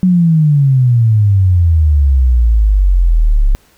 sine exponential sweep, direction down, 187 to 33.64 Hz, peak -6 dBFS, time 0.03-3.55 s, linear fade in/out 0 ms, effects pink hiss -50 dBFS RMS until 3.77 s

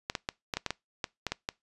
clicks, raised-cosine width 0.2 ms, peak -13 dBFS, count 11, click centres 0.099 / 0.152 / 0.289 / 0.538 / 0.57 / 0.663 / 0.706 / 1.042 / 1.267 / 1.32 / 1.489 s, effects noise-tail reverb RT60 0.2 s tail -24 dB re dry + resampled to 24000 Hz

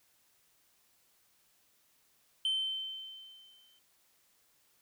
sine tone with exponential decay, 3089 Hz, G7, 26 cents flat, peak -25 dBFS, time 2.45-3.79 s, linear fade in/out 2 ms, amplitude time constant 290 ms, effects tanh soft clip ceiling -27 dBFS + white hiss -70 dBFS RMS until 4.81 s

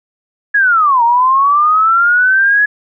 sine linear two-way sweep, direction down then up, 1695 to 920 to 1695 Hz, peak -7 dBFS, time 0.54-2.66 s, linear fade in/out 10 ms, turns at 1.03 s, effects none

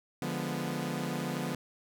sawtooth chord, D diminished seventh, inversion none, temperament equal, 146.83 / 174.61 / 207.7 / 246.9 Hz, D3 / F3 / Ab3 / Cb4, 0 / 0 / 0 / 0 cents, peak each -34 / -33 / -37 / -33 dBFS, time 0.22-1.55 s, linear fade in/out 2 ms, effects none

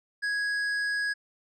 sine tone with hard clipping, 1661.2 Hz, G#6, in tune, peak -28 dBFS, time 0.22-1.14 s, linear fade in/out 20 ms, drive 9 dB, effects low-pass 8000 Hz 12 dB/octave

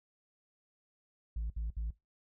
sine tone bursts, 55 Hz, A1, in tune, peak -31 dBFS, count 3, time 1.36-1.906 s, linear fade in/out 5 ms, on 140 ms, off 63 ms, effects noise-tail reverb RT60 0.2 s tail -21 dB re dry + tanh soft clip ceiling -32 dBFS

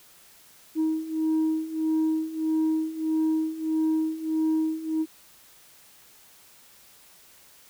sine beating tone pair, 315.5 / 317.1 Hz, D#4 / D#4, +24 / +33 cents, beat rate 1.6 Hz, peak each -26 / -23 dBFS, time 0.75-5.06 s, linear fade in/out 50 ms, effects tanh soft clip ceiling -19 dBFS + white hiss -54 dBFS RMS until 7.69 s

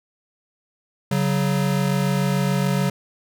square tone pair together, 139.94 / 186.8 Hz, C#3 / F#3, +17 / +17 cents, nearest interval perfect fourth, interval 500 cents, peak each -22 / -22 dBFS, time 1.11-2.9 s, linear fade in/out 5 ms, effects none

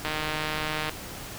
click train, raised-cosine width 0.3 ms, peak -13 dBFS, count 131, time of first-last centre 0.05-0.894 s, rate 154 Hz, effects pink hiss -39 dBFS RMS until 1.38 s

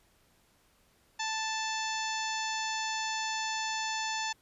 harmonic tone, 880 Hz, A5, in tune, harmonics 1 / 2 / 3 / 4 / 5 / 6 / 7 / 8, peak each -35 / -38 / -40 / -41 / -42 / -43 / -43 / -44 dBFS, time 1.19-4.33 s, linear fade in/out 10 ms, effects pink hiss -67 dBFS RMS until 4.41 s + resampled to 32000 Hz

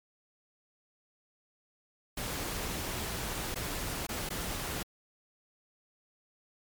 pink noise with dropouts, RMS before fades -36 dBFS, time 2.17-4.83 s, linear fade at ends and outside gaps 5 ms, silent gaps 3.545-3.557 / 4.068-4.089 / 4.291-4.303 s, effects MP3 96 kbps

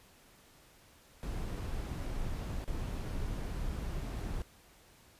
brown noise with dropouts, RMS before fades -37 dBFS, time 1.23-4.42 s, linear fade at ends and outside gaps 0 ms, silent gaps 2.642-2.677 s, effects pink hiss -61 dBFS RMS until 5.19 s + resampled to 32000 Hz

